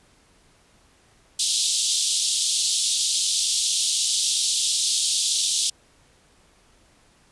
pink band-pass noise, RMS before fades -23 dBFS, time 1.39-5.7 s, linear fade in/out 5 ms, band 3300 to 10000 Hz, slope 48 dB/octave, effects pink hiss -58 dBFS RMS until 7.31 s + resampled to 24000 Hz

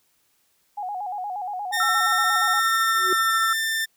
sine tone with vibrato, 779 Hz, G5, 11 cents flat, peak -27 dBFS, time 0.77-2.6 s, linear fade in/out 10 ms, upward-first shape square, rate 8.5 Hz, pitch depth 100 cents each way
sawtooth tone with pitch glide, 1826 to 1788.4 Hz, A#6 to A6, -36 to +28 cents, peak -19 dBFS, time 1.72-3.86 s, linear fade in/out 20 ms, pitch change -36 cents, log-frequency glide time 2.52-3.57 s
sine tone with tremolo, 1339 Hz, E6, 27 cents sharp, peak -19 dBFS, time 1.8-3.53 s, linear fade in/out 2 ms, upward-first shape sine, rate 13 Hz, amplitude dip 30%
sine tone with exponential growth, 369.4 Hz, F#4, 3 cents flat, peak -21 dBFS, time 2.91-3.13 s, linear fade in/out 2 ms, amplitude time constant 47 ms
effects white hiss -66 dBFS RMS until 3.96 s

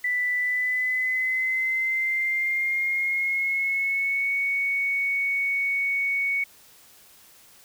sine tone with pitch glide, 1982 to 2225 Hz, B6 to C#7, +6 to +6 cents, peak -22 dBFS, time 0.04-6.44 s, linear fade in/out 5 ms, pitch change +200 cents, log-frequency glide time 0.37-4.32 s, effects white hiss -53 dBFS RMS until 7.64 s

